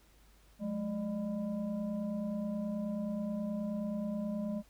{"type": "tone with frequency modulation", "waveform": "sine", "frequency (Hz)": 212.2, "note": "G#3", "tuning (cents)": 38, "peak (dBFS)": -33, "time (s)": [0.59, 4.63], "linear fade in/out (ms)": 50, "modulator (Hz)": 395, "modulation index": 0.78, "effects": ["added 50 Hz sine -62 dBFS peak until 4.69 s", "pink hiss -66 dBFS RMS until 4.69 s"]}